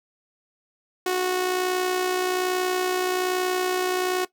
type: tone with amplitude modulation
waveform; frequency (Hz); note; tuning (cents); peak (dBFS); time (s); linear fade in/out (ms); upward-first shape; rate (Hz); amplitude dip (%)
sawtooth; 367.1; F#4; -14; -16; 1.06-4.25; 5; sine; 61.2; 40
effects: noise-tail reverb RT60 0.1 s tail -17 dB re dry